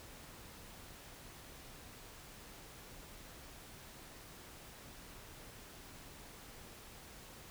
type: silence
effects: pink hiss -54 dBFS RMS until 7.5 s